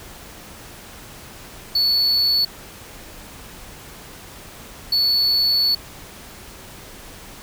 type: tone bursts at uneven times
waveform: triangle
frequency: 4435 Hz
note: C#8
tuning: in tune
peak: -14 dBFS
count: 2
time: 1.75-2.45 / 4.92-5.75 s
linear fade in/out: 5 ms
effects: pink hiss -40 dBFS RMS until 7.42 s